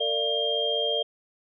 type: tone cluster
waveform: sine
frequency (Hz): 455 / 590 / 685 / 3203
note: A#4 / D5 / F5 / G7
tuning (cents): -42 / +8 / -34 / +37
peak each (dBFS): -29 / -30 / -34 / -26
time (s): 0-1.03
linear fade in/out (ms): 10
effects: none